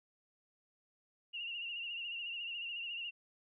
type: tone with vibrato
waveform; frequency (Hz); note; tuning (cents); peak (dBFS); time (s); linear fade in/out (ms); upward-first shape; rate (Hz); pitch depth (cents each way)
sine; 2794; F7; 0; -39; 1.33-3.11; 20; sine; 14; 57
effects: none